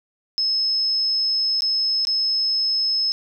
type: tone with dropouts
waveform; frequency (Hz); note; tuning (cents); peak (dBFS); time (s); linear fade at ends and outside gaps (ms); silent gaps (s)
sine; 5190; E8; -28; -18; 0.38-3.12; 0; 1.607-1.621 / 2.051-2.071
effects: none